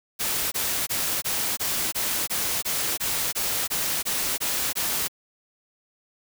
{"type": "noise bursts", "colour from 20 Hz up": "white", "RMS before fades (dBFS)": -26, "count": 14, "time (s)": [0.19, 5.083], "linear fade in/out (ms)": 20, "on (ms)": 330, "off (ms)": 21, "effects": []}